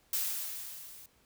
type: noise with level ramp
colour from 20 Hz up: blue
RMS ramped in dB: -31 to -52 dBFS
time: 0.13-1.06 s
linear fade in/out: 2 ms
effects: pink hiss -67 dBFS RMS until 1.25 s